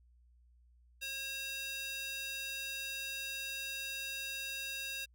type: tone with high-pass filter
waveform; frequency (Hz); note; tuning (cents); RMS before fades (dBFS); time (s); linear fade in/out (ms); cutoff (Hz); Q
square; 541; C#5; -42; -41; 1.01-5.06; 20; 2700; 1.8
effects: added 60 Hz sine -62 dBFS peak until 5.14 s